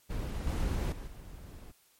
brown noise with level steps, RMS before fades -35 / -31 / -42 / -47 dBFS, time 0.09-1.72 s, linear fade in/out 20 ms, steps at 0.47 / 0.92 / 1.07 s, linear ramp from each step 2 ms, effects white hiss -66 dBFS RMS until 1.99 s + MP3 64 kbps

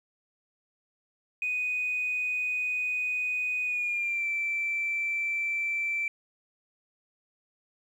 sine tone with pitch glide, 2489 to 2336 Hz, D#7 to D7, 0 to -10 cents, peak -26 dBFS, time 1.42-6.08 s, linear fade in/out 2 ms, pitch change -110 cents, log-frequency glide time 3.64-4.27 s, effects tanh soft clip ceiling -22 dBFS + 10-bit

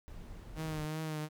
brown noise, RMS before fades -47 dBFS, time 0.08-0.85 s, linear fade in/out 0 ms
sawtooth tone with vibrato, 155.56 Hz, D#3, in tune, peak -32 dBFS, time 0.55-1.29 s, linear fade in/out 50 ms, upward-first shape triangle, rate 2.7 Hz, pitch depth 42 cents each way
effects none

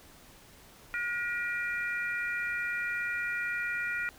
harmonic tone, 478.1 Hz, A#4, 44 cents sharp, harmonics 3 / 4 / 5, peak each -33 / -35 / -37 dBFS, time 0.94-4.09 s, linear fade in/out 0 ms, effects pink hiss -55 dBFS RMS until 4.18 s

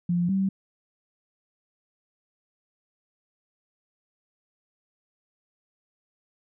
sine tone pair in turn, 174.61 / 192.82 Hz, F3 / G3, 0 / -28 cents, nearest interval major second, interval 172 cents, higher second, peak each -21 dBFS, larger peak neither, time 0.09-0.29 / 0.29-0.49 s, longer neither, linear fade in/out 5 ms, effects none

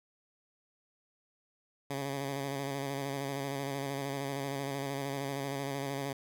10% pulse tone with vibrato, 138.59 Hz, C#3, in tune, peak -26 dBFS, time 1.9-6.13 s, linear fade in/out 5 ms, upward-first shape square, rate 13 Hz, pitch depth 30 cents each way, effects none

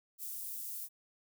white high-pass noise, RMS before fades -42 dBFS, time 0.18-0.89 s, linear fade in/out 50 ms, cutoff 11000 Hz, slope 12 dB/octave, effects none

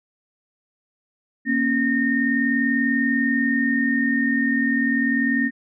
sine tone cluster, 234.2 / 274.5 / 1836 Hz, A#3 / C#4 / A#6, +8 / -17 / -27 cents, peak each -22 dBFS, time 1.45-5.51 s, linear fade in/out 50 ms, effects none

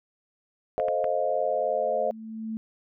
sine chord, F dominant seventh, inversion first, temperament equal with one note detuned, 440 / 523.3 / 622.3 / 702.5 Hz, A4 / C5 / Eb5 / F5, 0 / 0 / 0 / +10 cents, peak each -33 / -28 / -27 / -29 dBFS, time 0.78-2.11 s, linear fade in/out 0 ms
clicks, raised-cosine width 0.5 ms, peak -22 dBFS, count 3, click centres 0.799 / 0.884 / 1.043 s
sine tone with exponential growth, 221.4 Hz, A3, 11 cents sharp, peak -28 dBFS, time 1.05-2.57 s, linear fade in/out 0 ms, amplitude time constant 330 ms
effects none

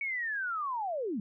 sine linear sweep, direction down, 2256 to 185 Hz, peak -31 dBFS, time 0.01-1.2 s, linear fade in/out 2 ms, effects none

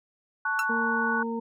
sine chord, F# minor, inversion first, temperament equal with one note detuned, 880 / 1115.8 / 1480 Hz, A5 / C#6 / F#6, 0 / +11 / 0 cents, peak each -32 / -32 / -26 dBFS, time 0.45-1.23 s, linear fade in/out 5 ms
30% pulse tone with exponential decay, 1347 Hz, E6, 37 cents sharp, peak -21 dBFS, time 0.59-0.66 s, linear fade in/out 1 ms, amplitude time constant 15 ms
harmonic tone, 229.9 Hz, A#3, 24 cents flat, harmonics 1 / 2 / 4, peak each -30 / -33 / -36 dBFS, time 0.69-1.4 s, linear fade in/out 10 ms
effects none

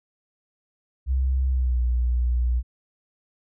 sine tone with pitch glide, 65.41 to 60.68 Hz, C2 to B1, 0 to -30 cents, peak -19 dBFS, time 1.06-2.63 s, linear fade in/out 50 ms, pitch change -130 cents, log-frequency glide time 1.48-1.81 s, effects none

